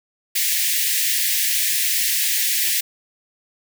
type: high-pass noise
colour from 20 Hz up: white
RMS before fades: -20 dBFS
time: 0.35-2.81 s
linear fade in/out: 10 ms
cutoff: 1700 Hz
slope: 96 dB/octave
effects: none